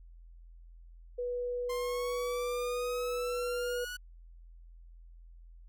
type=tone; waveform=sine; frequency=490 Hz; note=B4; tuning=14 cents flat; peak=-32 dBFS; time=1.18-3.85 s; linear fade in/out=10 ms
type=exponential sweep; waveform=sawtooth; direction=up; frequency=1046.5 to 1480 Hz; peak=-35 dBFS; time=1.69-3.97 s; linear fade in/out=10 ms
effects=added 42 Hz sine -50 dBFS peak until 5.68 s